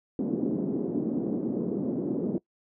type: band-pass noise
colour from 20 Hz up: white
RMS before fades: -29 dBFS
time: 0.19-2.38 s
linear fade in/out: 2 ms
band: 190 to 340 Hz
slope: 24 dB/octave
effects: noise-tail reverb RT60 0.1 s tail -20 dB re dry